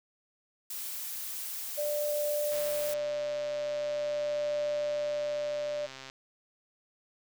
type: noise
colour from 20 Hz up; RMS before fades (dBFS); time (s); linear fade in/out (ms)
blue; -38; 0.7-2.94; 5
type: tone with tremolo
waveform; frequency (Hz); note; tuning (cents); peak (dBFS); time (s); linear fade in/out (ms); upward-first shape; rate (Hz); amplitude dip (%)
sine; 591; D5; +11; -28; 1.77-5.87; 20; triangle; 0.44; 30
type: click train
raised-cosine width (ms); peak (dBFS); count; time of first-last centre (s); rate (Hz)
0.2; -27; 477; 2.52-6.099; 133
effects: none